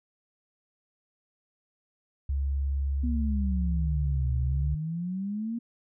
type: tone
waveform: sine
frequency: 69.1 Hz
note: C#2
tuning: 5 cents flat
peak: -25 dBFS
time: 2.29-4.75 s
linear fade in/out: 5 ms
type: exponential two-way sweep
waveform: sine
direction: down then up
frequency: 247.4 to 121.4 to 237.3 Hz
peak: -29 dBFS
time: 3.03-5.59 s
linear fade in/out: 10 ms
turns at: 4.35 s
effects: none